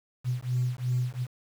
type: beating tone pair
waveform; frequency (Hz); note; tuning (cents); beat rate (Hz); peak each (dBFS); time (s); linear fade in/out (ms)
sine; 123.47 / 126.27; B2 / B2; 0 / +39; 2.8; -28; 0.24-1.27; 50
effects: tanh soft clip ceiling -19 dBFS + 8-bit